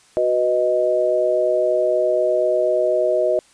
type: chord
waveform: sine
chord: B major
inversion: second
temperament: equal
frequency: 370 / 493.9 / 622.3 Hz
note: F#4 / B4 / D#5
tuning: 0 / 0 / 0 cents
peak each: -22 / -22 / -17 dBFS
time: 0.17-3.39 s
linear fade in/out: 0 ms
effects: white hiss -53 dBFS RMS until 3.53 s + resampled to 22050 Hz